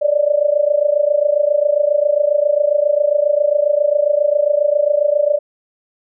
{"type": "tone with amplitude modulation", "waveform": "sine", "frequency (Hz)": 587, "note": "D5", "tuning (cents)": -1, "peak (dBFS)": -8, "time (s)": [0.01, 5.39], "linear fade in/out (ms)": 20, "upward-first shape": "sine", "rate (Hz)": 27.4, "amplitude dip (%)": 85, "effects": []}